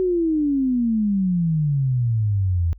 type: exponential sweep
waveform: sine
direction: down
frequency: 377.4 to 81.3 Hz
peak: -17 dBFS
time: 0-2.73 s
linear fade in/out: 0 ms
effects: added 50 Hz sine -41 dBFS peak until 2.78 s